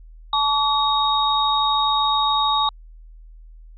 sine tone cluster, 867 / 1140 / 3748 Hz, A5 / C#6 / A#7, -26 / +48 / +9 cents, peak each -21 dBFS, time 0.33-2.69 s, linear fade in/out 2 ms, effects added 40 Hz sine -40 dBFS peak until 3.77 s

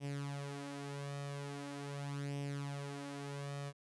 sawtooth tone with flanger, 141.6 Hz, C#3, 37 cents sharp, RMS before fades -43 dBFS, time 0-3.73 s, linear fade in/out 50 ms, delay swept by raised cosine 0.35 to 5.45 ms, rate 0.42 Hz, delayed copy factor +0.65, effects resampled to 24000 Hz

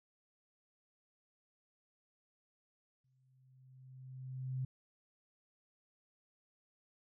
sine tone with exponential growth, 130 Hz, C3, 11 cents flat, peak -34 dBFS, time 3.04-4.65 s, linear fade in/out 5 ms, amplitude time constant 350 ms, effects none

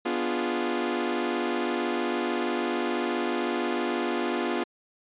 sawtooth chord, B diminished seventh, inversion none, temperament equal, 246.9 / 293.7 / 349.2 / 415.3 Hz, B3 / D4 / F4 / Ab4, 0 / 0 / 0 / 0 cents, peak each -27 / -30 / -25 / -30 dBFS, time 0.05-4.64 s, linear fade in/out 10 ms, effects resampled to 8000 Hz

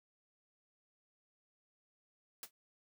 white noise with exponential decay, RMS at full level -41 dBFS, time 2.43-2.51 s, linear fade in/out 2 ms, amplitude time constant 16 ms, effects high-pass 100 Hz 12 dB/octave

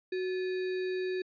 sine tone with sample-and-hold, 370 Hz, F#4, in tune, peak -30 dBFS, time 0.12-1.22 s, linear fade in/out 5 ms, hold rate 2100 Hz, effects resampled to 11025 Hz

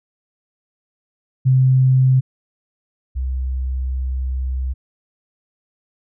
sine tone pair in turn, 130.2 / 64.61 Hz, C3 / C2, -8 / -21 cents, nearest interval octave, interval 1213 cents, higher first, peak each -10 / -19 dBFS, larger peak first, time 1.45-2.21 / 3.15-4.74 s, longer second, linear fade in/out 20 ms, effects none

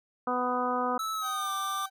harmonic tone, 248.9 Hz, B3, 14 cents sharp, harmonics 1 / 2 / 3 / 4 / 5 / 6, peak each -34 / -33 / -33 / -33 / -31 / -43 dBFS, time 0.27-0.98 s, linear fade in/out 5 ms
square tone with pitch glide, 1308 to 1185.7 Hz, E6 to D6, -14 to +16 cents, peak -31 dBFS, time 0.99-1.86 s, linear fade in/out 5 ms, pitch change -170 cents, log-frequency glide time 1.13-1.51 s
30% pulse tone, 771 Hz, G5, 29 cents flat, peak -35 dBFS, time 1.21-1.9 s, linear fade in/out 50 ms
effects none

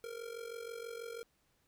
square tone with amplitude modulation, 464.3 Hz, A#4, 7 cents flat, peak -40 dBFS, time 0.04-1.23 s, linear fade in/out 0 ms, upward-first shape sine, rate 46.2 Hz, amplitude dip 75%, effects pink hiss -75 dBFS RMS until 1.67 s

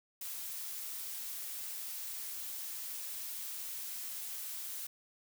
blue noise, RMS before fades -42 dBFS, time 0.21-4.87 s, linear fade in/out 5 ms, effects none

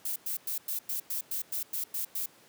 violet noise bursts, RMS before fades -33 dBFS, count 11, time 0.05-2.26 s, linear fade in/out 5 ms, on 110 ms, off 100 ms, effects pink hiss -58 dBFS RMS until 2.48 s + high-pass 200 Hz 12 dB/octave

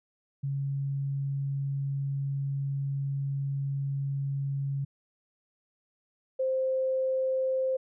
sine tone pair in turn, 138.59 / 523.2 Hz, C#3 / C5, 0 / 0 cents, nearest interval octave + major seventh, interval 2300 cents, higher second, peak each -28 / -25 dBFS, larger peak second, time 0.43-4.85 / 6.39-7.77 s, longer first, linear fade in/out 10 ms, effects none

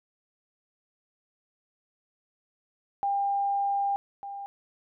sine tone pair in turn, 799 / 799 Hz, G5 / G5, +33 / +33 cents, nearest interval unison, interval 0 cents, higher neither, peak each -24 / -35 dBFS, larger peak first, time 3.03-3.96 / 4.23-4.46 s, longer first, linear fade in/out 0 ms, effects none

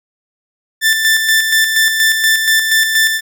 sawtooth tone with tremolo, 1771 Hz, A6, 11 cents sharp, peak -5 dBFS, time 0.81-3.21 s, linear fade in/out 50 ms, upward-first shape square, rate 4.2 Hz, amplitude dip 45%, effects none

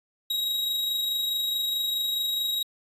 45% pulse tone with amplitude modulation, 3818 Hz, A#7, 41 cents sharp, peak -24 dBFS, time 0.3-2.63 s, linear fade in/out 5 ms, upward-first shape sine, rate 24.7 Hz, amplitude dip 30%, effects resampled to 32000 Hz

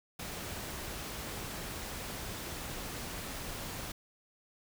pink noise, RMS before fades -41 dBFS, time 0.19-3.92 s, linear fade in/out 5 ms, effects none

